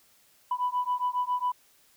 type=beating tone pair; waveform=sine; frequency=987.8 / 995.1 Hz; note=B5 / B5; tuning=0 / +13 cents; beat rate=7.3 Hz; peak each=-28 dBFS; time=0.51-1.52 s; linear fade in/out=5 ms; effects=tanh soft clip ceiling -20 dBFS + white hiss -62 dBFS RMS until 1.96 s